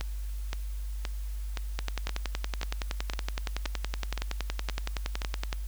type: two click trains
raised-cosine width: 0.2 ms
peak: -16 / -14 dBFS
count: 11 / 41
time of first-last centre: 0.01-5.218 / 1.79-5.528 s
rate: 1.92 / 10.7 Hz
effects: added 50 Hz sine -32 dBFS peak until 5.67 s + white hiss -54 dBFS RMS until 5.67 s